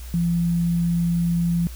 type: tone with sample-and-hold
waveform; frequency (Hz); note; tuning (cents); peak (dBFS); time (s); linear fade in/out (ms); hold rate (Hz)
sine; 170.9; F3; -37; -18; 0.14-1.67; 0; 11025
effects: added 60 Hz sine -33 dBFS peak until 1.75 s + white hiss -45 dBFS RMS until 1.75 s